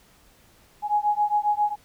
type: beating tone pair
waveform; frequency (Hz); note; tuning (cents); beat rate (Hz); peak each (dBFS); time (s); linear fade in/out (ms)
sine; 830.6 / 838; G#5 / G#5; 0 / +15; 7.4; -23; 0.82-1.76; 50
effects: pink hiss -57 dBFS RMS until 1.84 s